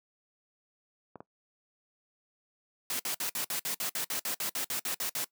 clicks, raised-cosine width 1 ms, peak -29 dBFS, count 2, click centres 1.157 / 1.205 s
white noise bursts, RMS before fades -33 dBFS, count 16, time 2.9-5.245 s, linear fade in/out 2 ms, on 95 ms, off 55 ms
effects noise-tail reverb RT60 0.1 s tail -20 dB re dry + high-pass 150 Hz 12 dB/octave

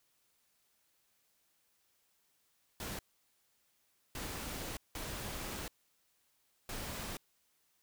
pink noise bursts at uneven times, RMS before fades -42 dBFS, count 4, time 2.8-2.99 / 4.15-4.77 / 4.95-5.68 / 6.69-7.17 s, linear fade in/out 2 ms, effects white hiss -75 dBFS RMS until 7.82 s

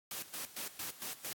white noise with tremolo, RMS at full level -41 dBFS, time 0.11-1.33 s, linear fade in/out 2 ms, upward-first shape square, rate 4.4 Hz, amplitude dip 80%, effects high-pass 100 Hz 12 dB/octave + AAC 64 kbps

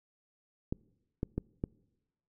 clicks, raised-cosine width 3 ms, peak -19 dBFS, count 4, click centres 0.725 / 1.231 / 1.38 / 1.639 s, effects noise-tail reverb RT60 1.0 s tail -25 dB re dry

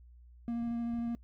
triangle tone with vibrato, 234.4 Hz, A#3, 10 cents sharp, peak -30 dBFS, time 0.48-1.15 s, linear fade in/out 0 ms, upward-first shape sine, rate 13 Hz, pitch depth 11 cents each way
clicks, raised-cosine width 5 ms, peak -38 dBFS, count 6, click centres 0.627 / 0.677 / 0.712 / 0.938 / 0.989 / 1.078 s
effects noise-tail reverb RT60 0.1 s tail -23 dB re dry + added 60 Hz sine -53 dBFS peak until 1.23 s

